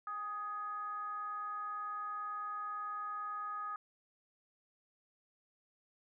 sine tone with frequency modulation, 1249 Hz, D#6, 6 cents sharp, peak -38 dBFS, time 0.07-3.76 s, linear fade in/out 2 ms, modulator 435 Hz, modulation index 0.4, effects none

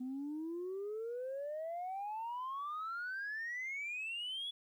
sine exponential sweep, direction up, 249 to 3425 Hz, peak -37 dBFS, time 0-4.51 s, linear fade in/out 10 ms, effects tanh soft clip ceiling -36 dBFS + 12-bit

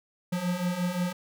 square beating tone pair, 174.61 / 180.31 Hz, F3 / F#3, 0 / -44 cents, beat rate 5.7 Hz, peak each -33 / -29 dBFS, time 0.32-1.13 s, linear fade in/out 10 ms, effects none

